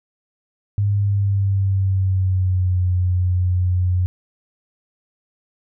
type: tone with pitch glide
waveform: sine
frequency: 101.6 to 90.52 Hz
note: G#2 to F#2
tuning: -38 to -37 cents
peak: -15 dBFS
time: 0.78-4.06 s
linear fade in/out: 0 ms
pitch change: -199 cents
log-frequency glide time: 0.93-2.83 s
effects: none